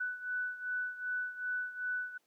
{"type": "beating tone pair", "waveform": "sine", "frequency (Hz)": [1489, 1491.6], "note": ["F#6", "F#6"], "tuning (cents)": [11, 14], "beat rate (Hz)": 2.6, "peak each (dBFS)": [-36, -40], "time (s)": [0, 2.18], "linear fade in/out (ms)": 10, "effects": ["pink hiss -75 dBFS RMS until 2.26 s", "high-pass 300 Hz 12 dB/octave"]}